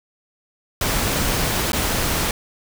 pink noise with dropouts, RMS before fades -21 dBFS, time 0.81-2.31 s, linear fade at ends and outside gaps 2 ms, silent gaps 1.72-1.731 s, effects none

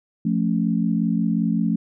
sine chord, F augmented, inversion none, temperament equal, 174.61 / 220 / 277.2 Hz, F3 / A3 / C#4, 0 / 0 / 0 cents, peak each -22 / -21 / -26 dBFS, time 0.25-1.76 s, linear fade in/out 5 ms, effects none

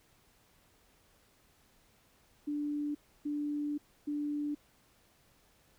sine tone bursts at uneven times, 293.7 Hz, D4, in tune, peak -32 dBFS, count 3, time 2.47-2.95 / 3.25-3.78 / 4.07-4.55 s, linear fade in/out 10 ms, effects pink hiss -67 dBFS RMS until 5.78 s

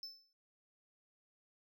triangle tone with exponential decay, 5274 Hz, E8, in tune, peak -40 dBFS, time 0.03-0.33 s, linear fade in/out 1 ms, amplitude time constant 65 ms, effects none

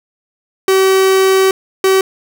45% pulse tone bursts at uneven times, 382.2 Hz, G4, 44 cents flat, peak -8 dBFS, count 2, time 0.68-1.51 / 1.84-2.01 s, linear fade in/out 2 ms, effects none

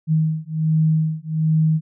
sine beating tone pair, 157.1 / 158.4 Hz, D#3 / D#3, +17 / +31 cents, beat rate 1.3 Hz, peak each -19 dBFS, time 0.07-1.81 s, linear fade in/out 50 ms, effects none

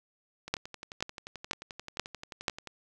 two click trains, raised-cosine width 0.2 ms, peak -24 / -10 dBFS, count 26 / 5, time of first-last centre 0.48-2.673 / 0.54-2.482 s, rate 11.4 / 2.06 Hz, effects none

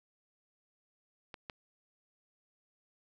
clicks, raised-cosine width 0.3 ms, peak -28 / -25 dBFS, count 2, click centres 1.342 / 1.498 s, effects none

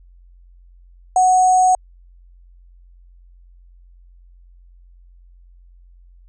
sine tone with sample-and-hold, 740 Hz, F#5, in tune, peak -10 dBFS, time 1.16-1.75 s, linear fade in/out 2 ms, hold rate 7350 Hz, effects added 44 Hz sine -44 dBFS peak until 6.28 s + resampled to 22050 Hz

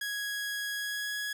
sawtooth tone with pitch glide, 1661.2 to 1672.8 Hz, G#6 to G#6, 0 to +12 cents, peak -29 dBFS, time 0.01-1.33 s, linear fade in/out 5 ms, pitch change +12 cents, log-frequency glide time 0.74-1.12 s, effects none

